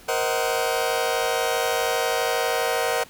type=chord; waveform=sawtooth; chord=C half-diminished seventh; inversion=third; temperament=just; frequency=470.9 / 523.3 / 627.9 / 753.5 Hz; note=Bb4 / C5 / Eb5 / Gb5; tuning=+18 / 0 / +16 / +31 cents; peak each=-22 / -24 / -24 / -23 dBFS; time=0.08-3.04 s; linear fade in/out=10 ms; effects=pink hiss -48 dBFS RMS until 3.09 s